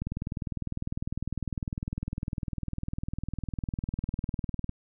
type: click train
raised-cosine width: 5 ms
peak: -19 dBFS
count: 94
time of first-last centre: 0.02-4.693 s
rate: 19.9 Hz
effects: none